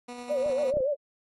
15% pulse tone with tremolo, 244.1 Hz, B3, 20 cents flat, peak -31 dBFS, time 0.08-0.71 s, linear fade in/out 10 ms, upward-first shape square, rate 10 Hz, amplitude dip 25%
sine tone with vibrato, 554.4 Hz, C#5, in tune, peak -24 dBFS, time 0.29-0.95 s, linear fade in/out 20 ms, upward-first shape sine, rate 7 Hz, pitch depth 140 cents each way
clicks, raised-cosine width 2 ms, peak -30 / -33 / -30 / -23 / -29 dBFS, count 5, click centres 0.462 / 0.499 / 0.74 / 0.77 / 0.805 s
effects AAC 32 kbps

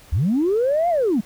sine linear two-way sweep, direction up then down, 61.74 to 717 to 187.9 Hz, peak -15 dBFS, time 0.12-1.21 s, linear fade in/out 10 ms, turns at 0.89 s, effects tanh soft clip ceiling -12 dBFS + pink hiss -48 dBFS RMS until 1.25 s

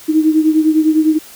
sine beating tone pair, 311.1 / 321 Hz, D#4 / E4, 0 / -46 cents, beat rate 9.9 Hz, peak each -10 / -15 dBFS, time 0.08-1.19 s, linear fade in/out 20 ms, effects white hiss -38 dBFS RMS until 1.35 s

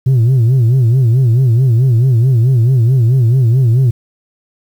sine tone with vibrato, 122.8 Hz, B2, 9 cents flat, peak -4 dBFS, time 0.06-3.91 s, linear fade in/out 10 ms, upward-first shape sine, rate 4.6 Hz, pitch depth 160 cents each way, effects tanh soft clip ceiling -6 dBFS + 7-bit

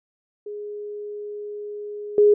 sine tone with level steps, 415.3 Hz, G#4, in tune, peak -30 / -11 dBFS, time 0.46-2.34 s, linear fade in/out 5 ms, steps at 2.18 s, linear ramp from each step 2 ms, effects none

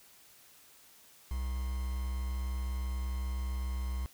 triangle tone with quantisation, 63.7 Hz, C2, 46 cents flat, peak -30 dBFS, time 1.31-4.06 s, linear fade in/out 0 ms, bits 8, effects white hiss -59 dBFS RMS until 4.13 s

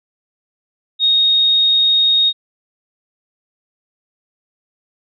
sine tone, 3729 Hz, A#7, in tune, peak -10 dBFS, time 0.99-2.33 s, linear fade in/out 50 ms, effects none

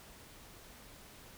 silence, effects pink hiss -55 dBFS RMS until 1.37 s

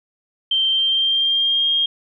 sine tone with pitch glide, 3136 to 3230 Hz, G7 to G#7, 0 to -49 cents, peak -15 dBFS, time 0.51-1.86 s, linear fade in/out 5 ms, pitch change +51 cents, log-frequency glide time 0.69-1.68 s, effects none

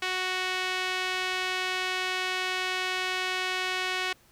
sawtooth tone with band-pass filter, 370 Hz, F#4, in tune, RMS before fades -30 dBFS, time 0.02-4.13 s, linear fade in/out 5 ms, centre 2600 Hz, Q 1.2, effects pink hiss -60 dBFS RMS until 4.31 s

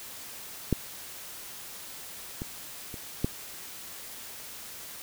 clicks, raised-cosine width 3 ms, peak -10 / -21 / -27 / -12 dBFS, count 4, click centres 0.727 / 2.419 / 2.942 / 3.245 s, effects white hiss -43 dBFS RMS until 5.02 s

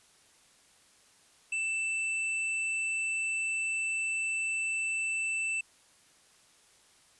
sine tone with tanh clipping, 2656 Hz, E7, 12 cents sharp, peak -31 dBFS, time 1.52-5.61 s, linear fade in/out 5 ms, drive 13 dB, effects white hiss -62 dBFS RMS until 7.19 s + resampled to 24000 Hz

